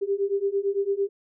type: beating tone pair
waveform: sine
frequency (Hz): 392.4 / 401.3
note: G4 / G4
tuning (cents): +2 / +41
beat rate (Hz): 8.9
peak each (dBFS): -26 / -25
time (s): 0.01-1.09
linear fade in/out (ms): 20
effects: none